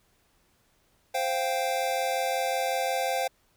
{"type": "chord", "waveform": "square", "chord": "C suspended fourth", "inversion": "none", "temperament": "equal", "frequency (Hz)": [523.3, 698.5, 784], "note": ["C5", "F5", "G5"], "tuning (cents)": [0, 0, 0], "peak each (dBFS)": -31, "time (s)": [1.14, 3.28], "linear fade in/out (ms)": 10, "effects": ["pink hiss -67 dBFS RMS until 3.56 s"]}